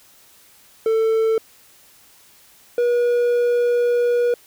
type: tone pair in turn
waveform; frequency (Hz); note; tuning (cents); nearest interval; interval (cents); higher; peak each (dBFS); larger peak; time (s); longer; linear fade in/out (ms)
triangle; 445.5 / 482; A4 / B4; +22 / -42; minor second; 136; second; -13; neither; 0.86-1.38 / 2.78-4.34; second; 2
effects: white hiss -51 dBFS RMS until 4.46 s